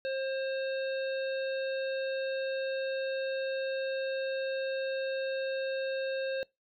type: harmonic tone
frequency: 533 Hz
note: C5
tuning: 32 cents sharp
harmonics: 1 / 3 / 5 / 7 / 8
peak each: -31 / -41 / -45 / -48 / -49 dBFS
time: 0.05-6.43 s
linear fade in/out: 0 ms
effects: noise-tail reverb RT60 0.2 s tail -24 dB re dry